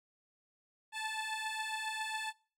15% pulse beating tone pair, 869 / 876.3 Hz, A5 / A5, -22 / -7 cents, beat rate 7.3 Hz, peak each -35 / -32 dBFS, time 0.92-2.33 s, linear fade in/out 50 ms, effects noise-tail reverb RT60 0.4 s tail -22 dB re dry + low-pass 10000 Hz 12 dB/octave

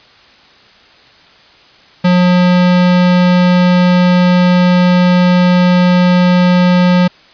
square tone, 179.4 Hz, F3, 47 cents sharp, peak -7 dBFS, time 2.04-7.08 s, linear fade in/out 10 ms, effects white hiss -43 dBFS RMS until 7.33 s + resampled to 11025 Hz

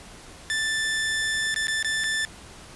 sawtooth tone with dropouts, 1765 Hz, A6, 5 cents sharp, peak -20 dBFS, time 0.5-2.25 s, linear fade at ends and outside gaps 0 ms, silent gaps 1.543-1.561 / 1.67-1.682 / 1.827-1.846 / 2.037-2.041 s, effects pink hiss -45 dBFS RMS until 2.75 s + resampled to 24000 Hz

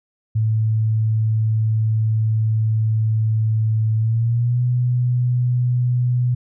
sine tone with pitch glide, 110 to 123.47 Hz, A2 to B2, 0 to 0 cents, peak -15 dBFS, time 0.35-6.35 s, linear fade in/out 10 ms, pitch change +200 cents, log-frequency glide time 3.97-4.61 s, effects none

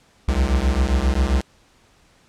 square beating tone pair, 61.74 / 69.24 Hz, B1 / C#2, 0 / -1 cents, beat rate 7.5 Hz, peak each -20 dBFS, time 0.28-1.42 s, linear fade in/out 5 ms, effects pink hiss -56 dBFS RMS until 2.28 s + low-pass 8000 Hz 12 dB/octave

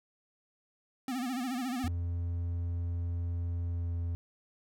square tone with vibrato, 252.7 Hz, B3, 40 cents sharp, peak -33 dBFS, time 1.08-1.88 s, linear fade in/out 2 ms, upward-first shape sine, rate 14 Hz, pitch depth 110 cents each way
triangle tone with pitch glide, 86.1 to 85.41 Hz, F2 to F2, -24 to -38 cents, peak -29 dBFS, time 1.84-4.15 s, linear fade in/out 0 ms, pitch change -14 cents, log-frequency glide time 3.68-3.95 s
effects none

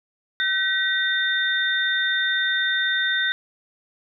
sine tone cluster, 1527 / 1911 / 3622 Hz, G6 / A#6 / A7, -46 / +43 / +49 cents, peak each -23 / -25 / -24 dBFS, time 0.4-3.32 s, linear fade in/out 0 ms, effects none

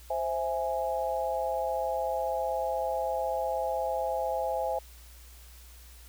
sine chord, C augmented, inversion none, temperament equal, 523.3 / 659.3 / 830.6 Hz, C5 / E5 / G#5, 0 / 0 / 0 cents, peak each -32 dBFS, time 0.1-4.79 s, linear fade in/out 5 ms, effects added 60 Hz sine -49 dBFS peak until 6.08 s + white hiss -55 dBFS RMS until 6.08 s

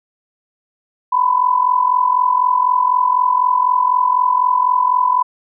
sine tone with amplitude modulation, 1000 Hz, B5, 21 cents sharp, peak -8 dBFS, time 1.12-5.23 s, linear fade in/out 10 ms, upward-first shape sine, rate 44 Hz, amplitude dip 75%, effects none

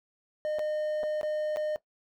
triangle tone with dropouts, 610 Hz, D#5, 34 cents flat, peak -26 dBFS, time 0.45-1.76 s, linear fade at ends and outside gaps 0 ms, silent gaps 0.586-0.593 / 1.032-1.036 / 1.212-1.231 / 1.561-1.57 s, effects noise-tail reverb RT60 0.1 s tail -17 dB re dry

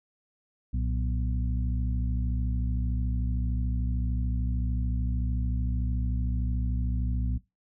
harmonic tone with a mistuned harmonic, 61.7 Hz, B1, 1 cent flat, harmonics 1 / 2 / 3 / 4, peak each -27 / -33 / -37 / -39 dBFS, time 0.73-7.38 s, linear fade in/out 10 ms, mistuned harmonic 2, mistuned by -120 cents, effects noise-tail reverb RT60 0.2 s tail -18 dB re dry

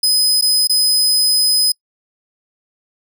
sawtooth tone with dropouts, 5030 Hz, D#8, 18 cents sharp, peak -9 dBFS, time 0.03-1.72 s, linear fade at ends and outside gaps 5 ms, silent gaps 0.412-0.422 / 0.673-0.695 s, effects noise-tail reverb RT60 0.1 s tail -25 dB re dry

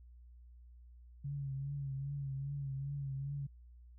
sine tone with vibrato, 138.59 Hz, C#3, in tune, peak -37 dBFS, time 1.24-3.47 s, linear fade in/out 10 ms, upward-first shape triangle, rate 2.5 Hz, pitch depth 58 cents each way, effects added 60 Hz sine -54 dBFS peak until 3.98 s

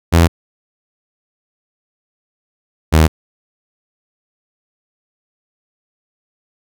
sawtooth tone pair in turn, 84 / 78.99 Hz, E2 / D#2, +33 / +27 cents, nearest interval minor second, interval 106 cents, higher first, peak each -3 dBFS, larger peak neither, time 0.12-0.28 / 2.92-3.08 s, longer neither, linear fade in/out 20 ms, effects none

